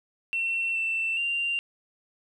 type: tone with pitch steps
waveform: sine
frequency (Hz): 2707 / 2677 / 2778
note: E7 / E7 / F7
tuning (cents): +45 / +26 / -10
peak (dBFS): -24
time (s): 0.33-1.59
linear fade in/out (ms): 0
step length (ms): 420
effects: tanh soft clip ceiling -20 dBFS + 11-bit